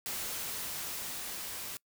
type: noise with level ramp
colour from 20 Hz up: white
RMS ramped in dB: -37 to -41 dBFS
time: 0.06-1.77 s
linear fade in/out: 0 ms
effects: noise-tail reverb RT60 0.1 s tail -24 dB re dry